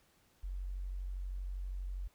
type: tone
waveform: sine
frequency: 46.25 Hz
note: F#1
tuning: in tune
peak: -37 dBFS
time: 0.43-2.08 s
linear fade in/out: 10 ms
effects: pink hiss -70 dBFS RMS until 2.14 s